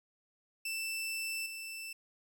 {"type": "tone with level steps", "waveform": "sawtooth", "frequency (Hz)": 2661, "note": "E7", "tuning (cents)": 16, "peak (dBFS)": [-32, -38], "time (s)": [0.65, 1.93], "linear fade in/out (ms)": 5, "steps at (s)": 1.46, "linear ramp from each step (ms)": 2, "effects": ["12-bit"]}